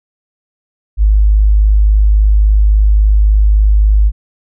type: tone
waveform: sine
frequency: 51.8 Hz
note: G#1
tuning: 4 cents flat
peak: -5 dBFS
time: 0.97-4.12 s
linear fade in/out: 50 ms
effects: none